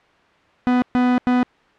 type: tone bursts at uneven times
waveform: 45% pulse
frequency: 248.7 Hz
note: B3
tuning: 12 cents sharp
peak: -14 dBFS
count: 3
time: 0.67-0.82 / 0.95-1.18 / 1.27-1.43 s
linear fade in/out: 0 ms
effects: white hiss -54 dBFS RMS until 1.78 s + low-pass 2000 Hz 12 dB/octave